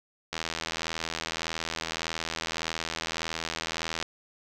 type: click train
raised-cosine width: 0.2 ms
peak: -13 dBFS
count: 303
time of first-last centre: 0.33-4.026 s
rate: 81.7 Hz
effects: none